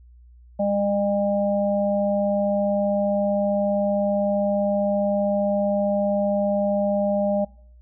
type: harmonic tone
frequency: 201.7 Hz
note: G3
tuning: 50 cents sharp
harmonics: 1 / 3 / 4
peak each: -24 / -21 / -31 dBFS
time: 0.59-7.45 s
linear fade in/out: 10 ms
effects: noise-tail reverb RT60 0.6 s tail -24 dB re dry + added 60 Hz sine -46 dBFS peak until 7.81 s